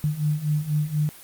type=beating tone pair; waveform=sine; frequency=148.2 / 152.3 Hz; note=D3 / D#3; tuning=+16 / -37 cents; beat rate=4.1 Hz; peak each=-26 / -23 dBFS; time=0.04-1.09 s; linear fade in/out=0 ms; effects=white hiss -45 dBFS RMS until 1.23 s + Opus 32 kbps